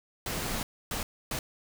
pink noise bursts at uneven times, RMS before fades -33 dBFS, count 3, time 0.26-0.63 / 0.91-1.03 / 1.31-1.39 s, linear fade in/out 2 ms, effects none

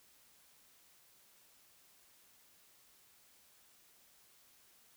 silence, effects white hiss -66 dBFS RMS until 4.96 s

